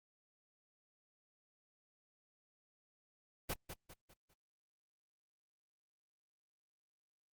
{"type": "noise with echo", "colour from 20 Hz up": "pink", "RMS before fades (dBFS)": -38, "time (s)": [3.49, 3.54], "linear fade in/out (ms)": 10, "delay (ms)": 200, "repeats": 4, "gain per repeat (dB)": -8, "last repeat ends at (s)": 4.34, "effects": ["Opus 24 kbps"]}